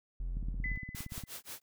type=tone; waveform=triangle; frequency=42.94 Hz; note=F1; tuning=29 cents flat; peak=-32 dBFS; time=0.2-0.76 s; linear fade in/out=0 ms
type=click train; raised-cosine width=5 ms; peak=-30 dBFS; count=16; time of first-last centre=0.37-1.237 s; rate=17.3 Hz
type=tone with exponential decay; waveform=sine; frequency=2011 Hz; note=B6; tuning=31 cents sharp; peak=-33 dBFS; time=0.64-1.33 s; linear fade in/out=2 ms; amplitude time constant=150 ms
type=noise with tremolo; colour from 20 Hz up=white; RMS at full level=-43 dBFS; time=0.95-1.62 s; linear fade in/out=2 ms; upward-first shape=sine; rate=5.7 Hz; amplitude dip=100%
effects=none